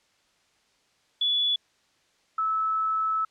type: tone pair in turn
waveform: sine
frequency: 3426 / 1303.8 Hz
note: A7 / E6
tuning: -47 / -19 cents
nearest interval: octave + perfect fourth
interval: 1672 cents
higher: first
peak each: -21 / -23 dBFS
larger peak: first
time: 1.21-1.56 / 2.38-3.25 s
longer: second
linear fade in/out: 5 ms
effects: white hiss -66 dBFS RMS until 3.3 s + low-pass 6000 Hz 12 dB/octave